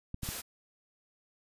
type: clicks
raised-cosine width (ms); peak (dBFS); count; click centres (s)
5; -25; 3; 0.144 / 0.233 / 0.289
type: noise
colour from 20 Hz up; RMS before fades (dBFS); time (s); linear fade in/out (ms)
white; -39; 0.22-0.42; 20
effects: resampled to 32000 Hz